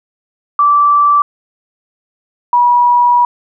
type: tone pair in turn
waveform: sine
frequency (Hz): 1164 / 968.5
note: D6 / B5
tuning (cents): -16 / -34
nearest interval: minor third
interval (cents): 318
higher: first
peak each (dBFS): -6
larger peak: neither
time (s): 0.59-1.22 / 2.53-3.25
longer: second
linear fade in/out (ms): 2
effects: none